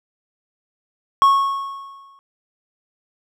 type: tone with exponential decay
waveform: triangle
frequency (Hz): 1100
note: C#6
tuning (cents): -14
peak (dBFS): -6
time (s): 1.22-2.19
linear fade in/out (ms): 0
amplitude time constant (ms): 210
effects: none